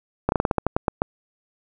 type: slowing click train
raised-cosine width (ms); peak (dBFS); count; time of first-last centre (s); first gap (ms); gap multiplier
1; -5; 11; 0.29-1.019; 31; 1.18
effects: none